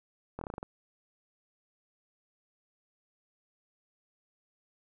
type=slowing click train; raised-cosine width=1 ms; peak=-24 dBFS; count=8; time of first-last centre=0.39-0.629 s; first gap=23 ms; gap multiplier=1.13; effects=none